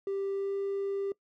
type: tone with pitch glide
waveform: triangle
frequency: 393.1 to 395.6 Hz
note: G4 to G4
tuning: +5 to +16 cents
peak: -27 dBFS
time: 0.07-1.12 s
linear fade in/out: 2 ms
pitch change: +11 cents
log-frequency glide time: 0.32-0.55 s
effects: noise-tail reverb RT60 0.1 s tail -23 dB re dry + tanh soft clip ceiling -25 dBFS